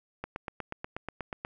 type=click train; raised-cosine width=0.5 ms; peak=-20 dBFS; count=11; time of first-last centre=0.24-1.449 s; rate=8.27 Hz; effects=none

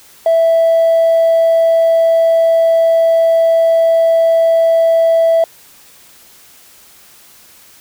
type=tone with hard clipping; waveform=sine; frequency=659.3 Hz; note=E5; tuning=in tune; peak=-8 dBFS; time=0.26-5.44 s; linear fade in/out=2 ms; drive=1 dB; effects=white hiss -43 dBFS RMS until 7.8 s

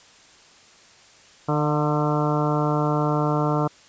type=harmonic tone with a mistuned harmonic; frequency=150 Hz; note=D3; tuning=37 cents sharp; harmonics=1 / 2 / 3 / 4 / 5 / 6 / 7 / 8 / 9; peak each=-23 / -26 / -28 / -29 / -30 / -31 / -31 / -32 / -33 dBFS; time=1.48-3.68 s; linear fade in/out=10 ms; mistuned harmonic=5; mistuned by=-42 cents; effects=white hiss -51 dBFS RMS until 3.88 s + resampled to 16000 Hz

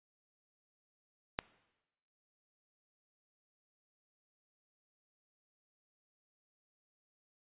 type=click; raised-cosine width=0.3 ms; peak=-16 dBFS; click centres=1.389 s; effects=noise-tail reverb RT60 1.0 s tail -20 dB re dry + resampled to 8000 Hz

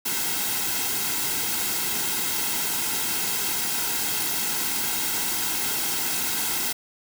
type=noise with comb filter; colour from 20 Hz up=white; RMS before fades=-26 dBFS; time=0.05-6.73 s; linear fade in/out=10 ms; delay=1.7 ms; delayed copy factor=-0.65; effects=none

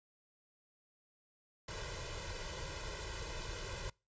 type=noise with comb filter; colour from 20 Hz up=pink; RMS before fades=-43 dBFS; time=1.68-3.9 s; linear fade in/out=5 ms; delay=2 ms; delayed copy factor=+0.9; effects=noise-tail reverb RT60 0.3 s tail -26 dB re dry + resampled to 16000 Hz

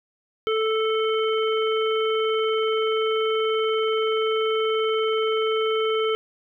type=harmonic tone; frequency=439.6 Hz; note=A4; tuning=2 cents flat; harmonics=1 / 3 / 5 / 7; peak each=-21 / -28 / -34 / -31 dBFS; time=0.47-6.15 s; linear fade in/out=0 ms; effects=10-bit

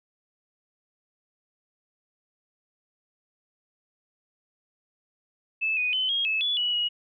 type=tone with pitch steps; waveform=sine; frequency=2619 / 2486 / 3043 / 3261 / 2600 / 3427 / 2935 / 2900 Hz; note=E7 / D#7 / F#7 / G#7 / E7 / A7 / F#7 / F#7; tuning=-12 / -2 / +48 / -32 / -24 / -46 / -15 / -35 cents; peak=-23 dBFS; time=5.61-6.89 s; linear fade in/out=20 ms; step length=160 ms; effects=none

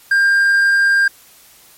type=tone; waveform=triangle; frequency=1599 Hz; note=G6; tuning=34 cents sharp; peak=-8 dBFS; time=0.11-1.08 s; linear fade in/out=5 ms; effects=white hiss -46 dBFS RMS until 1.77 s + MP3 64 kbps

